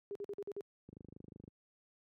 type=tone bursts; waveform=sine; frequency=404.5 Hz; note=G#4; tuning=46 cents flat; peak=-39 dBFS; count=6; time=0.11-0.608 s; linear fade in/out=0 ms; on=43 ms; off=48 ms
type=click train; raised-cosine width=3 ms; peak=-38 dBFS; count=16; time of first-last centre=0.89-1.478 s; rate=25.5 Hz
effects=high-pass 100 Hz 12 dB/octave